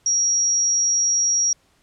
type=tone; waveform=sine; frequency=5670 Hz; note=F8; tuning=25 cents sharp; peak=-16 dBFS; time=0.06-1.53 s; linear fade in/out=2 ms; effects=pink hiss -61 dBFS RMS until 1.82 s + low-pass 10000 Hz 12 dB/octave